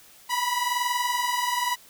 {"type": "tone pair together", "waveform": "sawtooth", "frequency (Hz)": [969, 989.9], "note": ["B5", "B5"], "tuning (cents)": [-33, 4], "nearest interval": "unison", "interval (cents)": 37, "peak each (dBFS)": -23, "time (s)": [0.29, 1.76], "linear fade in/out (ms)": 20, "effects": ["white hiss -52 dBFS RMS until 1.89 s"]}